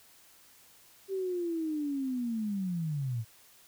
sine linear sweep, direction down, 392 to 108.1 Hz, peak -30 dBFS, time 1.08-3.25 s, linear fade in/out 50 ms, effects white hiss -59 dBFS RMS until 3.67 s

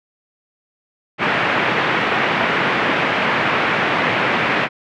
white band-pass noise, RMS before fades -18 dBFS, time 1.18-4.69 s, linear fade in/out 50 ms, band 120 to 2400 Hz, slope 24 dB/octave, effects none

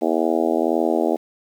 harmonic tone, 81.9 Hz, E2, 11 cents flat, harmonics 3 / 4 / 5 / 6 / 7 / 8 / 9 / 10, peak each -25 / -22 / -24 / -27 / -26 / -25 / -28 / -32 dBFS, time 0.01-1.17 s, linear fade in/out 20 ms, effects 8-bit

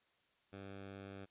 10% pulse tone, 98.1 Hz, G2, 2 cents sharp, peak -40 dBFS, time 0.52-1.26 s, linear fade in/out 20 ms, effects white hiss -75 dBFS RMS until 1.3 s + resampled to 8000 Hz

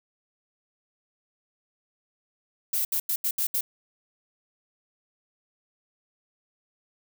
violet noise bursts at uneven times, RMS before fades -26 dBFS, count 6, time 2.73-2.85 / 2.92-3 / 3.09-3.16 / 3.24-3.31 / 3.38-3.47 / 3.54-3.61 s, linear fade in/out 5 ms, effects none

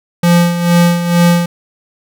square tone with tremolo, 172.9 Hz, F3, 17 cents flat, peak -6 dBFS, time 0.23-1.46 s, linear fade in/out 5 ms, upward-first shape sine, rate 2.2 Hz, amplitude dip 65%, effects none

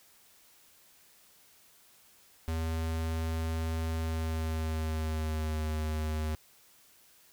square tone with pitch glide, 81 to 77.7 Hz, E2 to D#2, -30 to -2 cents, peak -31 dBFS, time 2.48-6.35 s, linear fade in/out 0 ms, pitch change -72 cents, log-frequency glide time 3.97-5.64 s, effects white hiss -61 dBFS RMS until 7.32 s

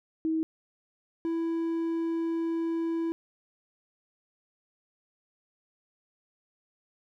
sine / triangle tone pair in turn, 320 / 330.7 Hz, D#4 / E4, +49 / +6 cents, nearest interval minor second, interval 57 cents, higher second, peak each -25 dBFS, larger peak neither, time 0.25-0.43 / 1.25-3.12 s, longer second, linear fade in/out 0 ms, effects none

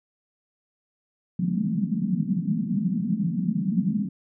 pink band-pass noise, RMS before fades -25 dBFS, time 1.39-4.09 s, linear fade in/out 5 ms, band 170 to 220 Hz, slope 48 dB/octave, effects none

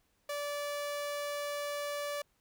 sawtooth tone, 580 Hz, D5, 22 cents flat, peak -31 dBFS, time 0.29-2.22 s, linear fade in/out 5 ms, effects pink hiss -74 dBFS RMS until 2.4 s

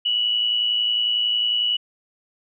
sine tone with amplitude modulation, 2940 Hz, F#7, 12 cents flat, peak -16 dBFS, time 0.05-1.77 s, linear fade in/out 10 ms, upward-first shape sine, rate 111 Hz, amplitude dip 50%, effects none

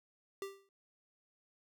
square tone with exponential decay, 392.7 Hz, G4, 3 cents sharp, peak -37 dBFS, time 0.42-0.69 s, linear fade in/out 1 ms, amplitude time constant 58 ms, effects none

